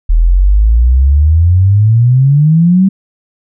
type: exponential sweep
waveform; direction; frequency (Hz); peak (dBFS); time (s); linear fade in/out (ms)
sine; up; 38.89 to 196; -4; 0.09-2.89; 10
effects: none